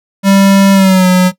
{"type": "tone with pitch glide", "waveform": "square", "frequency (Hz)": [196, 182.87], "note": ["G3", "F#3"], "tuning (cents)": [0, -20], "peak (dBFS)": -5, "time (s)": [0.23, 1.32], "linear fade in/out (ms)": 50, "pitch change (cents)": -120, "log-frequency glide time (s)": [0.73, 1.07], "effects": ["noise-tail reverb RT60 0.1 s tail -17 dB re dry"]}